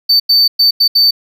triangle tone bursts at uneven times, 4560 Hz, C#8, 48 cents sharp, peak -5 dBFS, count 5, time 0.09-0.2 / 0.29-0.48 / 0.59-0.71 / 0.8-0.88 / 0.95-1.11 s, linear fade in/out 10 ms, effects none

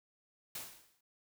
white noise with exponential decay, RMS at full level -40 dBFS, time 0.55-1.01 s, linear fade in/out 5 ms, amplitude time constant 100 ms, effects none

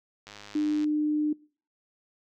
click train, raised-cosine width 0.2 ms, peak -27 dBFS, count 60, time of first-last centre 0.27-0.843 s, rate 103 Hz
sine tone, 301.4 Hz, D4, 45 cents sharp, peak -23 dBFS, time 0.55-1.33 s, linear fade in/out 5 ms
effects noise-tail reverb RT60 0.4 s tail -23 dB re dry

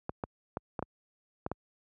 clicks, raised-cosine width 1 ms, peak -19 dBFS, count 7, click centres 0.094 / 0.238 / 0.571 / 0.792 / 0.826 / 1.464 / 1.516 s, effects high-pass 60 Hz 12 dB/octave

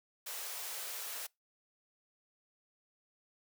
white high-pass noise, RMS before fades -42 dBFS, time 0.26-1.27 s, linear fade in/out 10 ms, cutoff 410 Hz, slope 48 dB/octave, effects noise-tail reverb RT60 0.2 s tail -25 dB re dry

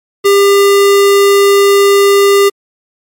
square tone, 400 Hz, G4, 35 cents sharp, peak -5 dBFS, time 0.24-2.5 s, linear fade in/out 20 ms, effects MP3 64 kbps

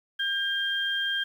sine tone pair together, 1601 / 3193 Hz, G6 / G7, +36 / +31 cents, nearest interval octave, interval 1195 cents, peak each -28 dBFS, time 0.19-1.24 s, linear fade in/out 10 ms, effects 9-bit

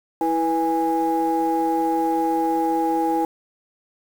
sine tone cluster, 327 / 489.3 / 824 Hz, E4 / B4 / G#5, -14 / -16 / -14 cents, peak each -21 / -26 / -20 dBFS, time 0.21-3.25 s, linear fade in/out 2 ms, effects tanh soft clip ceiling -12 dBFS + 7-bit

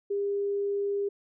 sine tone, 402.4 Hz, G4, 45 cents sharp, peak -26 dBFS, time 0.1-1.09 s, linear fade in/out 10 ms, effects none

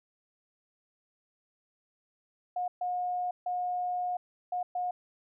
sine tone bursts at uneven times, 720 Hz, F#5, 47 cents flat, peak -29 dBFS, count 5, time 2.56-2.68 / 2.81-3.31 / 3.46-4.17 / 4.52-4.63 / 4.75-4.91 s, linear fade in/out 5 ms, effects none

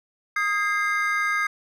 triangle chord, Ab major, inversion second, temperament equal with one note detuned, 1244.5 / 1620.5 / 2093 Hz, Eb6 / Ab6 / C7, 0 / -43 / 0 cents, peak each -24 dBFS, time 0.36-1.47 s, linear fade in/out 5 ms, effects none

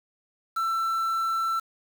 triangle tone with quantisation, 1337 Hz, E6, 24 cents sharp, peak -22 dBFS, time 0.56-1.6 s, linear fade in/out 10 ms, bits 7, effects none

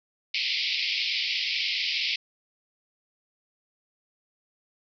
pink band-pass noise, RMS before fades -28 dBFS, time 0.34-2.16 s, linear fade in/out 5 ms, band 2100 to 5200 Hz, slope 96 dB/octave, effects none

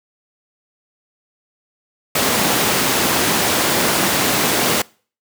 pink high-pass noise, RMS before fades -17 dBFS, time 2.15-4.82 s, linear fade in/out 5 ms, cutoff 190 Hz, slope 12 dB/octave, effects noise-tail reverb RT60 0.4 s tail -24 dB re dry

